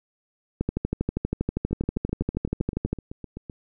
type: two click trains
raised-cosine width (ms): 3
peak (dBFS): -22 / -11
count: 15 / 30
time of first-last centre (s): 1.71-3.498 / 0.61-2.93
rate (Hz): 7.83 / 12.5
effects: none